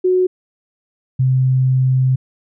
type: tone pair in turn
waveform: sine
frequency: 367.6 / 129.97 Hz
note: F#4 / C3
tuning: -11 / -11 cents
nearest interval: octave + tritone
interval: 1800 cents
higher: first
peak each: -11 dBFS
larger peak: neither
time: 0.04-0.27 / 1.19-2.16 s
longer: second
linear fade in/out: 10 ms
effects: none